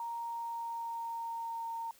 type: tone with pitch glide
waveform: sine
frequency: 932.3 to 917.9 Hz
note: A#5 to A#5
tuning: 0 to -27 cents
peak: -36 dBFS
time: 0-1.91 s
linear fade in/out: 2 ms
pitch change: -27 cents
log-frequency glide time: 0.18-1.74 s
effects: white hiss -62 dBFS RMS until 1.99 s